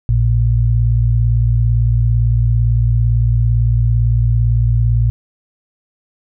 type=tone pair together; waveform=sine; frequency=57.8 / 115.6 Hz; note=A#1 / A#2; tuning=-14 / -14 cents; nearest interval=octave; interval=1200 cents; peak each=-14 / -12 dBFS; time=0.09-5.1 s; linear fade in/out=0 ms; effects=none